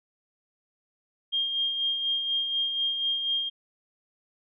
sine tone with tremolo, 3217 Hz, G7, 44 cents sharp, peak -23 dBFS, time 1.32-3.5 s, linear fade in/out 20 ms, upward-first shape sine, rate 4.1 Hz, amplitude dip 45%, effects none

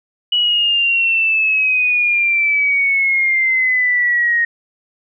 sine exponential sweep, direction down, 2944 to 1864.7 Hz, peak -12 dBFS, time 0.32-4.45 s, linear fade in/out 5 ms, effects none

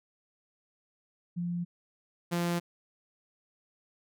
sine / sawtooth tone pair in turn, 174 / 172.7 Hz, F3 / F3, -6 / -19 cents, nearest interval unison, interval 13 cents, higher first, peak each -30 / -24 dBFS, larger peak second, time 1.36-1.65 / 2.31-2.6 s, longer neither, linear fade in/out 20 ms, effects none

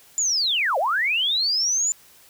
sine linear two-way sweep, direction down then up, 7160 to 500 to 7160 Hz, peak -19 dBFS, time 0.18-1.92 s, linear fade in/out 0 ms, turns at 0.78 s, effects white hiss -52 dBFS RMS until 2.29 s

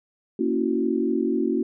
sine chord, F# dominant seventh, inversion first, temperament equal, 233.1 / 277.2 / 329.6 / 370 Hz, A#3 / C#4 / E4 / F#4, 0 / 0 / 0 / 0 cents, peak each -26 dBFS, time 0.39-1.63 s, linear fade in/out 5 ms, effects none

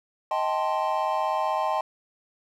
triangle chord, A half-diminished seventh, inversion second, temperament equal with one note detuned, 629.5 / 784 / 880 / 1046.5 Hz, Eb5 / G5 / A5 / C6, +20 / 0 / 0 / 0 cents, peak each -27 dBFS, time 0.31-1.81 s, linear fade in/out 2 ms, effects none

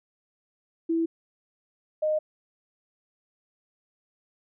sine tone pair in turn, 329.6 / 616.1 Hz, E4 / D#5, 0 / -17 cents, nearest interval major seventh, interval 1083 cents, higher second, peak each -22 dBFS, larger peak neither, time 0.89-1.06 / 2.02-2.19 s, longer neither, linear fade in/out 10 ms, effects none

